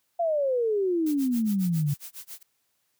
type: exponential sweep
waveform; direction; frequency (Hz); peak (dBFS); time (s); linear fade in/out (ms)
sine; down; 698.5 to 138.59; -22; 0.19-1.94; 10
type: noise with tremolo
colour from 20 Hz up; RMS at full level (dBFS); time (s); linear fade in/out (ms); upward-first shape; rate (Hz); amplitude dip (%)
blue; -39; 1.06-2.43; 5; sine; 7.3; 100
effects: white hiss -73 dBFS RMS until 2.99 s + high-pass 60 Hz 12 dB/octave